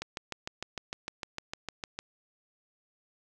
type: click train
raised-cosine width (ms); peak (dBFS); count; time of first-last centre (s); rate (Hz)
0.2; -18; 14; 0.02-1.99; 6.6
effects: none